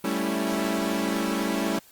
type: chord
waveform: sawtooth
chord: A dominant seventh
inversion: third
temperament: equal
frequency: 196 / 220 / 277.2 / 329.6 Hz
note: G3 / A3 / C#4 / E4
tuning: 0 / 0 / 0 / 0 cents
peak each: -26 dBFS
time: 0.04-1.79 s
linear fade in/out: 5 ms
effects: white hiss -54 dBFS RMS until 1.91 s + Opus 24 kbps